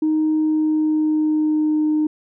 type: tone with pitch glide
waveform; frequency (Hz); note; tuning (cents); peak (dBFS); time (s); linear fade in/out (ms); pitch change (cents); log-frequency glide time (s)
sine; 311 to 306.2; D#4 to D#4; -1 to -28; -14; 0.02-2.07; 5; -27; 0.32-1.82
effects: tanh soft clip ceiling -12 dBFS